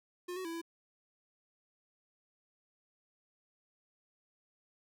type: tone with pitch steps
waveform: square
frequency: 356.8 / 373.3 / 331.5 / 333.4 Hz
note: F4 / F#4 / E4 / E4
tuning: +37 / +15 / +10 / +20 cents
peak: -39 dBFS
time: 0.28-0.616 s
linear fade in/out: 10 ms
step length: 84 ms
effects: none